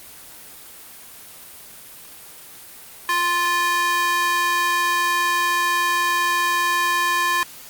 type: tone with high-pass filter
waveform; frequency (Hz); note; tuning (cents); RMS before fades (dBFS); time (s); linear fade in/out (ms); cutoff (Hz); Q
square; 349.2; F4; 0; -20; 3.09-7.43; 0; 1300; 3.5
effects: white hiss -41 dBFS RMS until 7.69 s + Opus 24 kbps